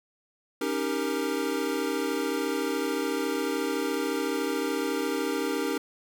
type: chord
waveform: square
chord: Eb dominant seventh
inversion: third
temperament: equal with one note detuned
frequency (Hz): 277.2 / 311.1 / 396.6 / 466.2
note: Db4 / Eb4 / G4 / Bb4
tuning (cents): 0 / 0 / +20 / 0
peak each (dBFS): -33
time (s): 0.61-5.78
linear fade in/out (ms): 5
effects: none